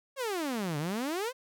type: exponential two-way sweep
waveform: sawtooth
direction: down then up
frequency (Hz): 566 to 141.4 to 537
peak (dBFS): -27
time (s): 0.16-1.33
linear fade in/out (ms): 50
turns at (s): 0.78
effects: none